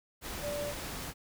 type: tone in noise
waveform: sine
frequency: 583 Hz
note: D5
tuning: 13 cents flat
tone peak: -34 dBFS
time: 0.41-0.74 s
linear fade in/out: 50 ms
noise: pink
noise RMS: -40 dBFS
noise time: 0.21-1.14 s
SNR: +3 dB
effects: none